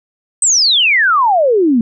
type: exponential sweep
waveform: sine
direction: down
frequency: 8372 to 220 Hz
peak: -8 dBFS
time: 0.42-1.81 s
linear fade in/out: 2 ms
effects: none